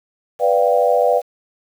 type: chord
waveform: sine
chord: G dominant seventh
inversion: first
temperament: equal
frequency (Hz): 493.9 / 587.3 / 698.5 / 784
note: B4 / D5 / F5 / G5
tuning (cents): 0 / 0 / 0 / 0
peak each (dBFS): -16 / -17 / -18 / -21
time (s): 0.39-1.22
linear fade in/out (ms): 50
effects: 7-bit